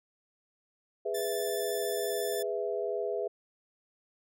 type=chord; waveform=sine; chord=E major; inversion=first; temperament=just; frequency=412 / 494.4 / 659.3 Hz; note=G#4 / B4 / E5; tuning=-14 / +2 / 0 cents; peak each=-33 / -35 / -35 dBFS; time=1.05-3.28 s; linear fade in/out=10 ms
type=tone with vibrato; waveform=5% pulse; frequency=1754 Hz; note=A6; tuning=6 cents flat; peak=-27 dBFS; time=1.14-2.43 s; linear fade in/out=10 ms; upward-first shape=square; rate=14 Hz; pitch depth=10 cents each way
effects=none